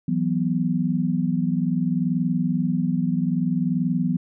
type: chord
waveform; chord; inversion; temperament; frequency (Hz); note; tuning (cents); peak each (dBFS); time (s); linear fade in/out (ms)
sine; E suspended second; none; just; 164.81 / 185.42 / 247.2; E3 / F#3 / B3; 0 / +4 / +2; -24; 0.08-4.17; 5
effects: none